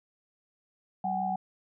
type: tone cluster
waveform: sine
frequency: 190.6 / 749 / 816 Hz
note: G3 / F#5 / G#5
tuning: -48 / +21 / -31 cents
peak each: -35 / -29 / -36 dBFS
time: 1.04-1.36 s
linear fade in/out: 5 ms
effects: none